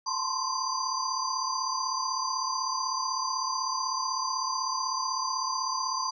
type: tone cluster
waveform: sine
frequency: 893 / 1025 / 1061 / 4763 / 6030 Hz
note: A5 / C6 / C6 / D8 / F#8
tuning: +25 / -36 / +24 / +24 / +32 cents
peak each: -37 / -33 / -33 / -34 / -36 dBFS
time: 0.06-6.11 s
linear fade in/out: 10 ms
effects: none